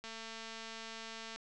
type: click train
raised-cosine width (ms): 0.2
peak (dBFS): -29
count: 298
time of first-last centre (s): 0.04-1.36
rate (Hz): 225
effects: resampled to 22050 Hz